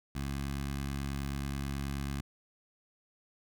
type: tone with notch filter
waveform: 15% pulse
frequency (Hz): 69.3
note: C#2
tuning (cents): 0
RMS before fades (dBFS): -36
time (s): 0.15-2.21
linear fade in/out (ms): 5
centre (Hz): 550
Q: 0.95
effects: none